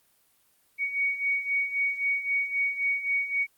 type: beating tone pair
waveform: sine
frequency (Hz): 2238 / 2241.8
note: C#7 / C#7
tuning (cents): +16 / +19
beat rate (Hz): 3.8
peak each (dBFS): -31 / -26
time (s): 0.78-3.47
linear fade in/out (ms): 50
effects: white hiss -66 dBFS RMS until 3.57 s + Opus 32 kbps